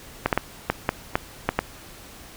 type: clicks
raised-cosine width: 0.5 ms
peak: -4 dBFS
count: 8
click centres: 0.26 / 0.328 / 0.376 / 0.7 / 0.891 / 1.155 / 1.49 / 1.59 s
effects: pink hiss -44 dBFS RMS until 2.36 s

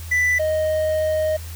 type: tone pair in turn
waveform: triangle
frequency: 1985 / 622 Hz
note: B6 / D#5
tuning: +8 / -1 cents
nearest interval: octave + minor sixth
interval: 2009 cents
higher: first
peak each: -14 / -16 dBFS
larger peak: first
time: 0.11-0.39 / 0.39-1.37 s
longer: second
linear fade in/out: 10 ms
effects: added 82 Hz sine -31 dBFS peak until 1.55 s + white hiss -41 dBFS RMS until 1.55 s

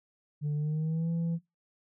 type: tone with pitch glide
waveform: sine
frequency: 148.1 to 167.2 Hz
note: D3 to E3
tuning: +15 to +25 cents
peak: -25 dBFS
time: 0.41-1.39 s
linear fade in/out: 50 ms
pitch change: +210 cents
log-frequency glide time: 0.56-1.1 s
effects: noise-tail reverb RT60 0.2 s tail -19 dB re dry + tanh soft clip ceiling -27 dBFS

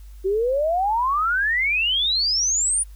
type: exponential sweep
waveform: sine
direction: up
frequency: 370 to 9700 Hz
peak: -18 dBFS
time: 0.24-2.84 s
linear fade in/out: 20 ms
effects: added 50 Hz sine -38 dBFS peak until 2.95 s + white hiss -58 dBFS RMS until 2.95 s

